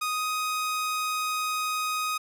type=tone with pitch glide; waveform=sawtooth; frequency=1244.5 to 1251.7 Hz; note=D#6 to D#6; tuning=0 to +10 cents; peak=-23 dBFS; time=0.01-2.18 s; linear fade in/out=10 ms; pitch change=+10 cents; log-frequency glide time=0.12-0.24 s; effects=none